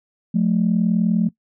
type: tone pair together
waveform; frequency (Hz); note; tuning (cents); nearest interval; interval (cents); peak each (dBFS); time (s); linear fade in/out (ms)
sine; 178.63 / 218.6; F3 / A3; +39 / -11; minor third; 350; -17; 0.34-1.29; 10
effects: noise-tail reverb RT60 0.1 s tail -21 dB re dry + tanh soft clip ceiling -8 dBFS